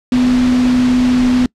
sine tone in noise, 250 Hz, B3, 21 cents sharp, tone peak -9 dBFS, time 0.12-1.46 s, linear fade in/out 2 ms, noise pink, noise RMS -23 dBFS, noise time 0.12-1.46 s, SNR +11 dB, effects noise-tail reverb RT60 0.1 s tail -24 dB re dry + low-pass 5000 Hz 12 dB/octave

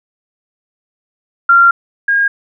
sine tone pair in turn, 1382 / 1625.2 Hz, F6 / G#6, -19 / -38 cents, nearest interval minor third, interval 281 cents, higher second, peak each -4 / -9 dBFS, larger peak first, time 1.49-1.71 / 2.08-2.28 s, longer first, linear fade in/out 5 ms, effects none

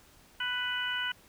harmonic tone, 495.5 Hz, B4, 6 cents sharp, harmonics 2 / 3 / 4 / 5 / 6, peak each -41 / -33 / -41 / -43 / -34 dBFS, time 0.4-1.12 s, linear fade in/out 5 ms, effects pink hiss -59 dBFS RMS until 1.28 s

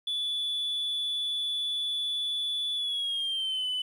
sine tone with pitch glide, 3453 to 3006 Hz, A7 to F#7, -33 to +27 cents, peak -26 dBFS, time 0.07-3.82 s, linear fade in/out 5 ms, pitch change -240 cents, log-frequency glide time 2.75-3.67 s, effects tanh soft clip ceiling -26 dBFS + 10-bit

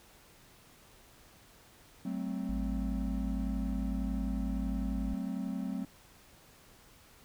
triangle chord, F# diminished, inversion none, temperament equal with one note detuned, 188.99 / 220 / 261.6 Hz, F#3 / A3 / C4, +37 / 0 / 0 cents, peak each -35 / -37 / -36 dBFS, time 2.05-5.85 s, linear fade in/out 5 ms
sine tone, 53.6 Hz, A1, 45 cents flat, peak -34 dBFS, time 2.49-5.14 s, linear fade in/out 0 ms
effects pink hiss -59 dBFS RMS until 7.24 s

